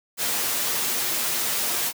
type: noise with comb filter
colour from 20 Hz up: white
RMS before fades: -25 dBFS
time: 0.17-1.93 s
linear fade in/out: 50 ms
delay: 8.5 ms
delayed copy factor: +0.55
effects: high-pass 150 Hz 12 dB/octave